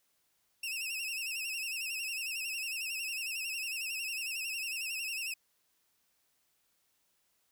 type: tone with vibrato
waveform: sawtooth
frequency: 2656 Hz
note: E7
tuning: 12 cents sharp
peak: -32 dBFS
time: 0.63-5.34 s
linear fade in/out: 5 ms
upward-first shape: sine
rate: 11 Hz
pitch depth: 90 cents each way
effects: white hiss -75 dBFS RMS until 7.51 s